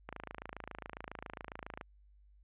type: click train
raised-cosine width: 0.5 ms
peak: -27 dBFS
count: 48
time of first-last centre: 0.09-1.812 s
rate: 27.3 Hz
effects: added 50 Hz sine -60 dBFS peak until 2.43 s + resampled to 8000 Hz